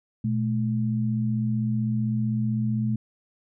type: tone pair together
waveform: sine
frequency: 120 / 215.7 Hz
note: B2 / A3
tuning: -49 / -34 cents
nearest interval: minor seventh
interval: 1015 cents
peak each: -25 dBFS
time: 0.24-2.96 s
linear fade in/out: 5 ms
effects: none